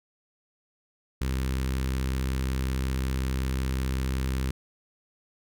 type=tone with notch filter; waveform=sawtooth; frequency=65.41 Hz; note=C2; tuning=in tune; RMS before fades=-28 dBFS; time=1.21-4.51 s; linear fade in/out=5 ms; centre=690 Hz; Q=0.94; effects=none